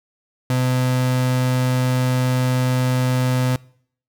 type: tone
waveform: 35% pulse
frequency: 127.2 Hz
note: C3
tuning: 48 cents flat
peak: -15 dBFS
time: 0.5-3.56 s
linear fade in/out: 2 ms
effects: noise-tail reverb RT60 0.6 s tail -23 dB re dry